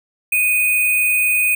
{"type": "tone with sample-and-hold", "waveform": "sine", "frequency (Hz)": 2487, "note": "D#7", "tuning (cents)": -1, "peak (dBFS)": -13, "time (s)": [0.32, 1.55], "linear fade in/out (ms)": 5, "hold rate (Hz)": 11025, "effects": []}